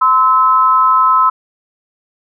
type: tone pair together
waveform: sine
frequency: 1030 / 1298.6 Hz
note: C6 / E6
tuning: -28 / -26 cents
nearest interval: major third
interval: 402 cents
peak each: -10 dBFS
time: 0.01-1.3 s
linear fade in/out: 10 ms
effects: none